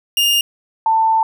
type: tone pair in turn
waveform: 40% pulse / sine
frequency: 2827 / 890.4 Hz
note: F7 / A5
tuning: +20 / +20 cents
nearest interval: octave + minor sixth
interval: 2000 cents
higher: first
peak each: -11 dBFS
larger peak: neither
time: 0.17-0.41 / 0.86-1.23 s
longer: second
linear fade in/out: 2 ms
effects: none